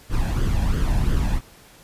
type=noise with flanger; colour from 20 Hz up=brown; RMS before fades=-20 dBFS; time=0.09-1.41 s; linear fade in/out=50 ms; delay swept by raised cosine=0.62 to 1.22 ms; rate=2.9 Hz; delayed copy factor=+0.6; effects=pink hiss -49 dBFS RMS until 1.83 s + resampled to 32000 Hz